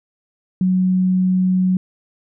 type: tone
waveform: sine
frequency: 184.9 Hz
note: F#3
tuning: 1 cent flat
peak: -13 dBFS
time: 0.61-1.77 s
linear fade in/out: 2 ms
effects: none